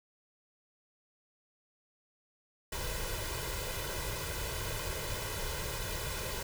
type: noise with comb filter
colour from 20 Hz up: pink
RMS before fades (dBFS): -37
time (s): 2.72-6.43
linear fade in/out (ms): 5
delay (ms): 2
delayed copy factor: +0.75
effects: none